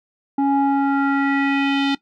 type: tone with low-pass filter sweep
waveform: square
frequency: 277.2 Hz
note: C#4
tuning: in tune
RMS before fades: -18 dBFS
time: 0.38-1.95 s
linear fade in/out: 5 ms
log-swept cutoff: 690 to 3700 Hz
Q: 2.8
effects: noise-tail reverb RT60 0.1 s tail -18 dB re dry